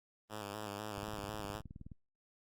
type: tone with vibrato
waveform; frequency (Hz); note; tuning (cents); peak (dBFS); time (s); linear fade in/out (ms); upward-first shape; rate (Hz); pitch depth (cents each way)
5% pulse; 103.83; G#2; 0; -30; 0.29-1.62; 50; square; 4; 53
type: click train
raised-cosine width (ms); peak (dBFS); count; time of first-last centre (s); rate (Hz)
5; -36; 19; 0.98-1.917; 19.2
effects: Opus 32 kbps